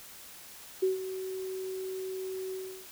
sine tone with ADSR envelope, 376.8 Hz, F#4, 32 cents sharp, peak -22 dBFS, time 0.82-2.87 s, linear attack 12 ms, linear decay 140 ms, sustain -12 dB, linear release 340 ms, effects white hiss -49 dBFS RMS until 2.91 s

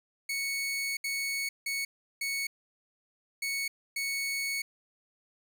sawtooth tone bursts at uneven times, 2217 Hz, C#7, in tune, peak -27 dBFS, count 6, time 0.29-0.97 / 1.04-1.49 / 1.66-1.85 / 2.21-2.47 / 3.42-3.68 / 3.96-4.62 s, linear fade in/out 5 ms, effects none

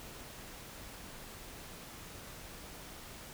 silence, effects pink hiss -49 dBFS RMS until 3.33 s

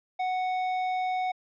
triangle tone with tanh clipping, 740 Hz, F#5, in tune, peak -28 dBFS, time 0.19-1.32 s, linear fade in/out 10 ms, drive 16 dB, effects low-pass 4000 Hz 12 dB/octave

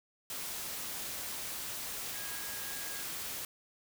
sine tone in noise, 1643 Hz, G#6, 19 cents flat, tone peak -48 dBFS, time 2.14-3.03 s, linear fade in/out 2 ms, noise white, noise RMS -40 dBFS, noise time 0.3-3.45 s, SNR -11 dB, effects none

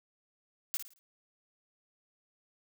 blue noise with echo, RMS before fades -33 dBFS, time 0.74-0.77 s, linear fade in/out 0 ms, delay 55 ms, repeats 4, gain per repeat -9 dB, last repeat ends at 0.99 s, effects none

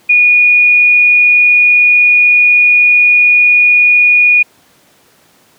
sine tone with frequency modulation, 2451 Hz, D#7, 27 cents flat, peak -4 dBFS, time 0.09-4.43 s, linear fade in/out 10 ms, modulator 36.4 Hz, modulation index 0.27, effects pink hiss -48 dBFS RMS until 5.58 s + high-pass 150 Hz 12 dB/octave

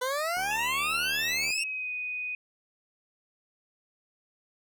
20% pulse exponential sweep, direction up, 493.9 to 2800 Hz, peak -23 dBFS, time 0.01-1.64 s, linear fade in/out 10 ms
click train, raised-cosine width 1 ms, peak -31 dBFS, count 87, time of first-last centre 0.37-1.505 s, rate 75.8 Hz
sine tone with pitch glide, 2700 to 2490 Hz, E7 to D#7, +41 to +1 cents, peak -31 dBFS, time 0.51-2.35 s, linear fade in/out 2 ms, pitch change -140 cents, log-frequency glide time 1.03-1.91 s
effects none

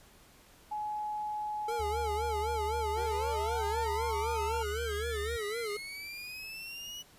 sine tone with pitch glide, 845 to 895.2 Hz, G#5 to A5, +30 to +30 cents, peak -33 dBFS, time 0.71-4.63 s, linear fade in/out 10 ms, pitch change +100 cents, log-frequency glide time 2.02-3.81 s
square tone with vibrato, 440 Hz, A4, in tune, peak -35 dBFS, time 1.68-5.77 s, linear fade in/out 5 ms, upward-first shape sine, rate 3.9 Hz, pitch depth 130 cents each way
sine tone, 73.42 Hz, D2, in tune, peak -37 dBFS, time 1.79-5.37 s, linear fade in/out 10 ms
30% pulse linear sweep, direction up, 355.5 to 2953 Hz, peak -38 dBFS, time 2.96-7.03 s, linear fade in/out 20 ms
effects pink hiss -59 dBFS RMS until 7.18 s + resampled to 32000 Hz

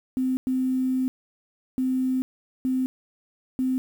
sine tone bursts at uneven times, 258.4 Hz, C4, 21 cents flat, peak -21 dBFS, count 5, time 0.17-0.37 / 0.47-1.08 / 1.78-2.22 / 2.65-2.86 / 3.59-3.78 s, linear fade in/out 0 ms, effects 8-bit

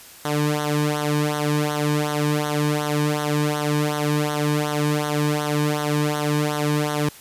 sawtooth tone with flanger, 148.9 Hz, D3, 24 cents sharp, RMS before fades -22 dBFS, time 0.25-7.09 s, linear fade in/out 2 ms, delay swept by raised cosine 0.4 to 1.5 ms, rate 2.7 Hz, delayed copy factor -0.8, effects white hiss -44 dBFS RMS until 7.2 s + resampled to 32000 Hz

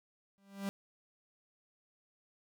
45% pulse tone with exponential growth, 197.4 Hz, G3, 12 cents sharp, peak -32 dBFS, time 0.38-0.69 s, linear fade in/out 0 ms, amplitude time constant 67 ms, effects none

